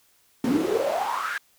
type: noise with high-pass filter sweep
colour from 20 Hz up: brown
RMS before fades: -25 dBFS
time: 0.44-1.38 s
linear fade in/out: 2 ms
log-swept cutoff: 230 to 1700 Hz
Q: 9.1
effects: white hiss -62 dBFS RMS until 1.58 s